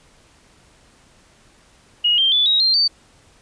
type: tone with pitch steps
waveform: sine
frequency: 2885 / 3164 / 3471 / 3807 / 4175 / 4580 Hz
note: F#7 / G7 / A7 / A#7 / C8 / D8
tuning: -44 / +15 / -24 / +36 / -5 / -44 cents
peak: -13 dBFS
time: 2.04-2.88 s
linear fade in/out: 10 ms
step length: 140 ms
effects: pink hiss -53 dBFS RMS until 3.41 s + resampled to 22050 Hz